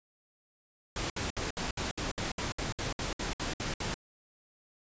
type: noise bursts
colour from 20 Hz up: pink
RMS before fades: -34 dBFS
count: 15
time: 0.96-3.942 s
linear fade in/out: 2 ms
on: 140 ms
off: 63 ms
effects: resampled to 16000 Hz